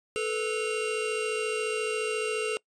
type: tone cluster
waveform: square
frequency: 435.4 / 489.7 / 2769 Hz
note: A4 / B4 / F7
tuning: -18 / -15 / -15 cents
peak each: -30 / -36 / -34 dBFS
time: 0.16-2.57 s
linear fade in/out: 0 ms
effects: noise-tail reverb RT60 0.1 s tail -23 dB re dry + resampled to 22050 Hz